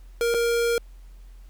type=tone with dropouts; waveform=square; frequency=468.8 Hz; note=A#4; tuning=10 cents sharp; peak=-21 dBFS; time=0.21-0.78 s; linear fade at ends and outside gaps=1 ms; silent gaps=0.341-0.345 s; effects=added 43 Hz sine -42 dBFS peak until 1.49 s + pink hiss -62 dBFS RMS until 1.49 s